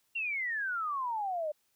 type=exponential sweep; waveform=sine; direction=down; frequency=2794 to 587.3 Hz; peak=-31 dBFS; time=0.15-1.52 s; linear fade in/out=10 ms; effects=white hiss -74 dBFS RMS until 1.75 s